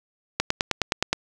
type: click train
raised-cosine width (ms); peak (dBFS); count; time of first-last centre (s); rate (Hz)
0.2; -3; 8; 0.4-1.13; 9.59
effects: none